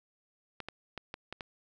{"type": "clicks", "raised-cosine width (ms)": 0.3, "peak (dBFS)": -23, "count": 6, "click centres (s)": [0.603, 0.686, 0.977, 1.141, 1.326, 1.408], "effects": []}